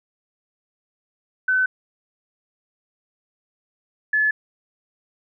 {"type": "tone pair in turn", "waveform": "sine", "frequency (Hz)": [1515, 1720.8], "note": ["F#6", "A6"], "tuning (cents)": [40, -39], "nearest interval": "major second", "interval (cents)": 221, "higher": "second", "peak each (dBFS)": -16, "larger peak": "neither", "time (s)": [[1.48, 1.66], [4.13, 4.31]], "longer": "neither", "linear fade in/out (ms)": 5, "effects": []}